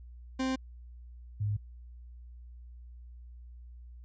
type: tone pair in turn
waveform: 40% pulse / sine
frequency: 261.6 / 103.82 Hz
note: C4 / G#2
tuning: 0 / 0 cents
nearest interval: octave + major third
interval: 1600 cents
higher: first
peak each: -28 dBFS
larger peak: neither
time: 0.39-0.56 / 1.4-1.57 s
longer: neither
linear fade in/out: 10 ms
effects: added 60 Hz sine -46 dBFS peak until 4.04 s + resampled to 16000 Hz